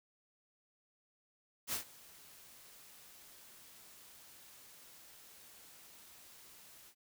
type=noise with ADSR envelope; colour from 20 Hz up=white; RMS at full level=-36 dBFS; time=1.67-6.95 s; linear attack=57 ms; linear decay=110 ms; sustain=-22 dB; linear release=70 ms; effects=none